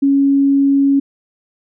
sine tone, 277.2 Hz, C#4, in tune, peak -9 dBFS, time 0.02-1 s, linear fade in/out 10 ms, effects none

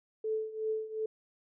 sine tone with tremolo, 437.1 Hz, A4, 11 cents flat, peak -28 dBFS, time 0.24-1.06 s, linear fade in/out 5 ms, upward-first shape triangle, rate 2.7 Hz, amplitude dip 85%, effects none

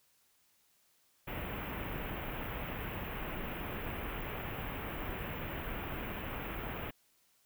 pink band-stop noise, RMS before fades -40 dBFS, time 1.27-6.91 s, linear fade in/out 10 ms, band 3000 to 14000 Hz, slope 48 dB/octave, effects white hiss -71 dBFS RMS until 7.45 s

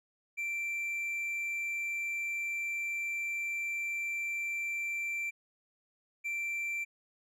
triangle tone pair in turn, 2349 / 2349 Hz, D7 / D7, 0 / 0 cents, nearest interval unison, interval 0 cents, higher neither, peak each -31 / -31 dBFS, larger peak neither, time 0.37-5.31 / 6.24-6.85 s, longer first, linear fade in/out 20 ms, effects none

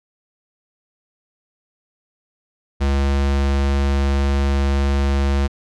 square tone, 69.3 Hz, C#2, in tune, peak -16 dBFS, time 2.8-5.48 s, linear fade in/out 20 ms, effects low-pass 6000 Hz 12 dB/octave

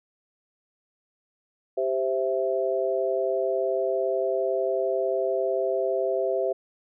sine chord, C major, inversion second, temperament equal with one note detuned, 392 / 523.3 / 661.2 Hz, G4 / C5 / E5, 0 / 0 / +5 cents, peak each -27 dBFS, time 1.77-6.53 s, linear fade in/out 10 ms, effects none

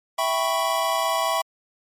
square chord, C# half-diminished seventh, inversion first, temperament equal, 659.3 / 784 / 987.8 / 1108.7 Hz, E5 / G5 / B5 / C#6, 0 / 0 / 0 / 0 cents, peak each -26 / -29 / -27 / -27 dBFS, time 0.18-1.42 s, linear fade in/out 10 ms, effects MP3 64 kbps

